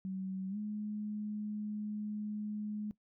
sine tone with pitch glide, 189.7 to 210.5 Hz, F#3 to G#3, +43 to +24 cents, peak -36 dBFS, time 0.05-2.91 s, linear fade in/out 0 ms, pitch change +181 cents, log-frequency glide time 0.49-0.57 s, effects noise-tail reverb RT60 0.1 s tail -18 dB re dry

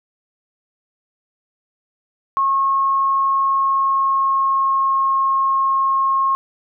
sine tone with pitch glide, 1087 to 1079.5 Hz, C#6 to C#6, -34 to -46 cents, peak -14 dBFS, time 2.37-6.35 s, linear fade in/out 0 ms, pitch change -12 cents, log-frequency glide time 3.43-5.16 s, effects none

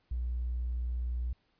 triangle tone with tanh clipping, 60.6 Hz, B1, 32 cents flat, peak -30 dBFS, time 0.11-1.33 s, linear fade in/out 5 ms, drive 2 dB, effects pink hiss -73 dBFS RMS until 1.59 s + resampled to 11025 Hz

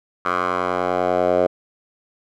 10% pulse tone with band-pass filter sweep, 90.1 Hz, F#2, 45 cents flat, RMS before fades -20 dBFS, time 0.25-1.47 s, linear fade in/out 5 ms, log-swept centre 1200 to 590 Hz, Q 3.3, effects none

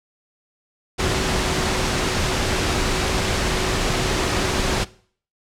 sine tone in noise, 372.8 Hz, F#4, 13 cents sharp, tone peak -29 dBFS, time 0.98-4.85 s, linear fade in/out 20 ms, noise pink, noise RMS -21 dBFS, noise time 0.98-4.85 s, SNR -11 dB, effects noise-tail reverb RT60 0.5 s tail -20 dB re dry + low-pass 7000 Hz 12 dB/octave

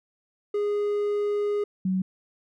triangle / sine tone pair in turn, 412.6 / 187.33 Hz, G#4 / F#3, -11 / +22 cents, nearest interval octave + major second, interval 1367 cents, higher first, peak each -21 / -22 dBFS, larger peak first, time 0.54-1.64 / 1.85-2.02 s, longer first, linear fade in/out 5 ms, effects none

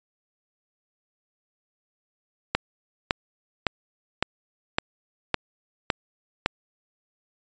click train, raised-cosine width 0.3 ms, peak -4 dBFS, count 8, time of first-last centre 2.55-6.461 s, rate 1.79 Hz, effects resampled to 16000 Hz

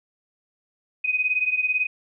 sine beating tone pair, 2500 / 2518 Hz, D#7 / D#7, +8 / +20 cents, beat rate 18 Hz, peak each -22 / -25 dBFS, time 1.04-1.87 s, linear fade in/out 10 ms, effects none

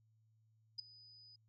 sine tone with ADSR envelope, 4978 Hz, D#8, in tune, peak -37 dBFS, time 0.78-1.36 s, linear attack 14 ms, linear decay 7 ms, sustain -21 dB, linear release 4 ms, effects added 110 Hz sine -70 dBFS peak until 1.48 s

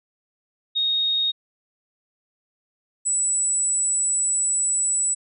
sine tone pair in turn, 3729 / 7922 Hz, A#7 / B8, 0 / +4 cents, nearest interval octave + minor second, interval 1304 cents, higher second, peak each -19 dBFS, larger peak neither, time 0.75-1.32 / 3.05-5.15 s, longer second, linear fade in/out 20 ms, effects none

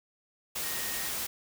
sine tone in noise, 1864.7 Hz, A#6, in tune, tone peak -42 dBFS, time 0.63-1.09 s, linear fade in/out 10 ms, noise white, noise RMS -34 dBFS, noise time 0.55-1.27 s, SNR -11 dB, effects none

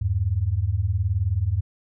sine beating tone pair, 82.41 / 101.41 Hz, E2 / G#2, 0 / -41 cents, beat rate 19 Hz, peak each -24 / -22 dBFS, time 0.01-1.61 s, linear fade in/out 10 ms, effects none

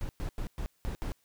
brown noise bursts at uneven times, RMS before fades -34 dBFS, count 6, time 0.01-0.09 / 0.2-0.29 / 0.38-0.47 / 0.58-0.66 / 0.85-0.95 / 1.02-1.12 s, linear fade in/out 0 ms, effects white hiss -71 dBFS RMS until 1.24 s

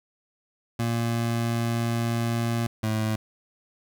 25% pulse tone pair in turn, 116.54 / 109.33 Hz, A#2 / A2, 0 / -11 cents, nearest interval minor second, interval 111 cents, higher first, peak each -20 dBFS, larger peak neither, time 0.79-2.67 / 2.83-3.16 s, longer first, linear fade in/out 5 ms, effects none

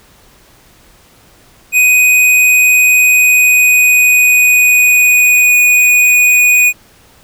square tone with pitch glide, 2496 to 2474 Hz, D#7 to D#7, +5 to -10 cents, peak -6 dBFS, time 1.72-6.73 s, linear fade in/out 50 ms, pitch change -15 cents, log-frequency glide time 3.04-5.72 s, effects pink hiss -45 dBFS RMS until 7.23 s

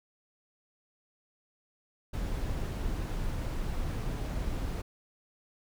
brown noise, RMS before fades -33 dBFS, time 2.13-4.82 s, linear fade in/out 10 ms, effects none

